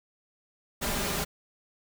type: noise with comb filter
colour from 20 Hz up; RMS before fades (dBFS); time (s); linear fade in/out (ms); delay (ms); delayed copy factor
pink; -30; 0.81-1.25; 20; 5; +0.5
effects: none